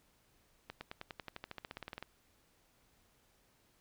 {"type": "accelerating click train", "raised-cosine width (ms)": 0.3, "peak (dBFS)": -27, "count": 19, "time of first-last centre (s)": [0.7, 2.026], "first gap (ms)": 110, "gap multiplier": 0.95, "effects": ["pink hiss -71 dBFS RMS until 3.8 s"]}